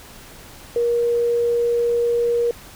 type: tone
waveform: sine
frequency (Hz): 473.6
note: A#4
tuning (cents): +27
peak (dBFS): -16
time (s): 0.76-2.51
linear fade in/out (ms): 2
effects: pink hiss -42 dBFS RMS until 2.75 s